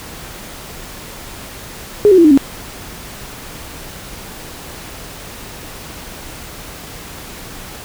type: tone with pitch steps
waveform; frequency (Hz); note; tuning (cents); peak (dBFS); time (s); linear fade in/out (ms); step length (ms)
sine; 415.3 / 374.3 / 337.3 / 304 / 274; G#4 / F#4 / E4 / D#4 / C#4; 0 / +20 / +40 / -40 / -20; -4; 2.05-2.375; 0; 65
effects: pink hiss -32 dBFS RMS until 7.84 s